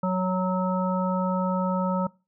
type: harmonic tone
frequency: 185 Hz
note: F#3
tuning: in tune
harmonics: 1 / 3 / 5 / 7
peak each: -24 / -29 / -31 / -32 dBFS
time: 0.03-2.07 s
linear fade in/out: 5 ms
effects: noise-tail reverb RT60 0.3 s tail -23 dB re dry